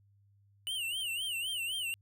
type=tone with vibrato; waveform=square; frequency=2921 Hz; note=F#7; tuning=23 cents flat; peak=-34 dBFS; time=0.67-1.94 s; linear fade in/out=0 ms; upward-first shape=sine; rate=3.9 Hz; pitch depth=150 cents each way; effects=added 100 Hz sine -63 dBFS peak until 2.01 s